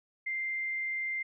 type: tone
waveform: sine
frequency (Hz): 2093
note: C7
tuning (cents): 0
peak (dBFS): -31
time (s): 0.26-1.23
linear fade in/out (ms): 10
effects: none